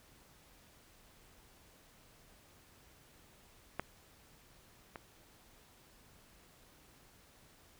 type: clicks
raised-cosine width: 0.5 ms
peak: -20 / -29 dBFS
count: 2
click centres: 3.796 / 4.958 s
effects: pink hiss -63 dBFS RMS until 7.79 s